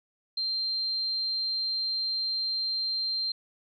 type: tone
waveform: sine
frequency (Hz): 4160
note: C8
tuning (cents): -11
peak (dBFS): -27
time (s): 0.37-3.32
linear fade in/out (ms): 5
effects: none